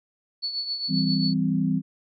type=tone with tremolo; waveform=sine; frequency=4435 Hz; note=C#8; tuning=in tune; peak=-24 dBFS; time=0.42-1.34 s; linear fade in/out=20 ms; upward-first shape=triangle; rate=7.5 Hz; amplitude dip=65%
type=chord; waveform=sine; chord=C major; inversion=first; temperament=equal with one note detuned; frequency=164.81 / 196 / 258.5 Hz; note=E3 / G3 / C4; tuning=0 / 0 / -21 cents; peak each=-25 dBFS; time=0.88-1.82 s; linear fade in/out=50 ms
effects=none